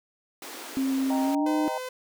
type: high-pass noise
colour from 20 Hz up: pink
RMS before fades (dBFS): -40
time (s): 0.42-1.35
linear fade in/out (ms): 2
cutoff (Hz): 250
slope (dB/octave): 48
type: tone with pitch glide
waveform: sine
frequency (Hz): 267 to 304.9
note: C4 to D#4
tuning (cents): +35 to -35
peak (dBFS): -23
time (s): 0.77-1.68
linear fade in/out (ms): 0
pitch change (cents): +230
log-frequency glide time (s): 1.23-1.48
type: chord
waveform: sine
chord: Eb major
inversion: none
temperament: equal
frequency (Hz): 622.3 / 784 / 932.3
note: Eb5 / G5 / Bb5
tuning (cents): 0 / 0 / 0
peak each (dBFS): -33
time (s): 1.1-1.78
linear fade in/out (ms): 2
type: tone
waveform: sawtooth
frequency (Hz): 509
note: C5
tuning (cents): -48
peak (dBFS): -29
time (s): 1.46-1.89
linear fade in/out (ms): 5
effects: none